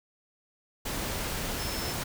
sine tone in noise, 5274 Hz, E8, in tune, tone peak -39 dBFS, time 1.59-1.93 s, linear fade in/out 10 ms, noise pink, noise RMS -33 dBFS, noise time 0.85-2.04 s, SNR -9 dB, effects none

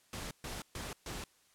pink noise bursts, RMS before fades -42 dBFS, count 4, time 0.13-1.24 s, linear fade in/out 2 ms, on 180 ms, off 130 ms, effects white hiss -68 dBFS RMS until 1.54 s + low-pass 11000 Hz 12 dB/octave

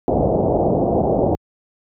white low-pass noise, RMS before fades -17 dBFS, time 0.08-1.35 s, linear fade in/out 0 ms, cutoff 740 Hz, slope 48 dB/octave, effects high-pass 60 Hz 12 dB/octave

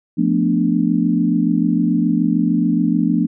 sine chord, B half-diminished seventh, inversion second, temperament equal, 174.61 / 220 / 246.9 / 293.7 Hz, F3 / A3 / B3 / D4, 0 / 0 / 0 / 0 cents, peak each -19 dBFS, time 0.17-3.27 s, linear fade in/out 20 ms, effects none

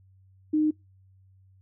sine tone, 306.7 Hz, D#4, 25 cents flat, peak -20 dBFS, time 0.53-0.71 s, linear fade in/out 10 ms, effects noise-tail reverb RT60 0.2 s tail -25 dB re dry + added 95 Hz sine -55 dBFS peak until 1.61 s

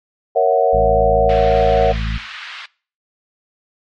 sine chord, F# dominant seventh, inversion first, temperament equal, 466.2 / 554.4 / 659.3 / 740 Hz, A#4 / C#5 / E5 / F#5, 0 / 0 / 0 / 0 cents, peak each -16 dBFS, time 0.35-1.93 s, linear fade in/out 20 ms
harmonic tone, 54.5 Hz, A1, 16 cents flat, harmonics 1 / 2 / 3 / 4, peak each -19 / -25 / -29 / -31 dBFS, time 0.73-2.18 s, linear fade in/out 5 ms
pink band-pass noise, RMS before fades -32 dBFS, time 1.29-2.66 s, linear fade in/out 5 ms, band 1300 to 3700 Hz, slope 24 dB/octave
effects noise-tail reverb RT60 0.4 s tail -22 dB re dry + MP3 48 kbps

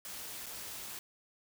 white noise with dropouts, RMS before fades -44 dBFS, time 0.05-0.99 s, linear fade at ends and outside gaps 1 ms, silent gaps 0.46-0.465 s, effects none

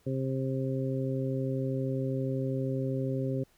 harmonic tone, 132.5 Hz, C3, 22 cents sharp, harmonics 1 / 2 / 3 / 4, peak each -31 / -34 / -36 / -37 dBFS, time 0.06-3.44 s, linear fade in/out 10 ms, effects pink hiss -66 dBFS RMS until 3.57 s

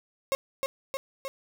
35% pulse tone with echo, 541 Hz, C#5, 42 cents flat, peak -22 dBFS, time 0.32-0.35 s, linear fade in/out 0 ms, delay 310 ms, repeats 3, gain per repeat -3 dB, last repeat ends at 1.28 s, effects none

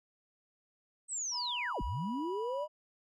sine linear two-way sweep, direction down then up, 8280 to 32.54 to 624 Hz, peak -34 dBFS, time 1.08-2.68 s, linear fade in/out 50 ms, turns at 1.82 s
triangle tone with pitch glide, 974 to 979.6 Hz, B5 to B5, -24 to -14 cents, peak -37 dBFS, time 1.31-2.68 s, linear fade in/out 50 ms, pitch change +10 cents, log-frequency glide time 1.75-2.5 s
effects none

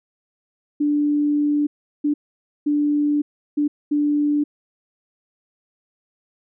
sine tone bursts at uneven times, 293.7 Hz, D4, in tune, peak -16 dBFS, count 5, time 0.8-1.67 / 2.04-2.14 / 2.66-3.22 / 3.57-3.68 / 3.91-4.44 s, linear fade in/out 10 ms, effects none

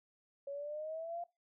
sine exponential sweep, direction up, 554.4 to 698.5 Hz, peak -39 dBFS, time 0.47-1.24 s, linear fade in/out 5 ms, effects noise-tail reverb RT60 0.2 s tail -18 dB re dry

